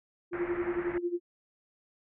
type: tone with tremolo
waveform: sine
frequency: 349.2 Hz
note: F4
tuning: in tune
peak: -26 dBFS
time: 0.31-1.2 s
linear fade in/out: 50 ms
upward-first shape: sine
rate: 11 Hz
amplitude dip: 80%
type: low-pass noise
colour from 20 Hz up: white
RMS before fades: -41 dBFS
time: 0.33-0.98 s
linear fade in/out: 2 ms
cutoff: 2100 Hz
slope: 48 dB/octave
effects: none